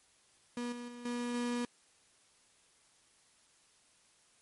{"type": "tone with level steps", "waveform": "35% pulse", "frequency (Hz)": 241.5, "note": "B3", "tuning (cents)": -39, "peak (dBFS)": [-34, -40, -44, -33, -31], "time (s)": [0.57, 1.65], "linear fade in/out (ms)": 2, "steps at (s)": [0.72, 0.88, 1.05, 1.34], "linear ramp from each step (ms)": 5, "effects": ["white hiss -67 dBFS RMS until 4.41 s", "MP3 48 kbps"]}